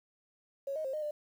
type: tone with pitch steps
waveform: sine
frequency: 552 / 625 / 532 / 612 / 597 Hz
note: C#5 / D#5 / C5 / D#5 / D5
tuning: -7 / +8 / +29 / -29 / +28 cents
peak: -33 dBFS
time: 0.67-1.11 s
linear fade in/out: 5 ms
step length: 88 ms
effects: 10-bit